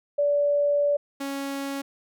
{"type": "tone pair in turn", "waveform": ["sine", "sawtooth"], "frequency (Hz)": [578, 276.6], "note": ["D5", "C#4"], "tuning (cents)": [-28, -4], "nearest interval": "octave + minor second", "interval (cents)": 1276, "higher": "first", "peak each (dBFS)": [-19, -25], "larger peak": "first", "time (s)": [[0.18, 0.97], [1.2, 1.82]], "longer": "first", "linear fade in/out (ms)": 10, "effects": []}